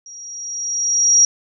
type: tone with level ramp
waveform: sine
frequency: 5690 Hz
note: F8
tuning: 31 cents sharp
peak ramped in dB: -35 to -7 dBFS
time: 0.06-1.25 s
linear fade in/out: 2 ms
effects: none